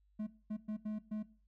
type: tone bursts at uneven times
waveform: triangle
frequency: 213.8 Hz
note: A3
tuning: 49 cents flat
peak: -34 dBFS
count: 5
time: 0.19-0.27 / 0.5-0.57 / 0.68-0.77 / 0.85-0.99 / 1.11-1.23 s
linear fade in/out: 10 ms
effects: noise-tail reverb RT60 0.4 s tail -18 dB re dry + added 50 Hz sine -68 dBFS peak until 1.47 s